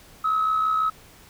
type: tone with amplitude modulation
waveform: sine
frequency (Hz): 1285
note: E6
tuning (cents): -45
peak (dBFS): -16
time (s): 0.24-0.9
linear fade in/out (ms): 10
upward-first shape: sine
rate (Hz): 66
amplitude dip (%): 50
effects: tanh soft clip ceiling -15 dBFS + pink hiss -50 dBFS RMS until 1.29 s